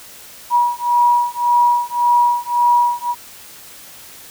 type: beating tone pair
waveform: sine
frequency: 962 / 963.8 Hz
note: B5 / B5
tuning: -46 / -43 cents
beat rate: 1.8 Hz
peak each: -15 dBFS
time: 0.5-3.15 s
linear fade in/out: 50 ms
effects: white hiss -39 dBFS RMS until 4.3 s